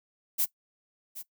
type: noise with echo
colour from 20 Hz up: violet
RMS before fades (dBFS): -26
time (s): 0.38-0.46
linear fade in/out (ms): 20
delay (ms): 770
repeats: 1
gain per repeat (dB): -14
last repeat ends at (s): 1.23
effects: noise-tail reverb RT60 0.1 s tail -18 dB re dry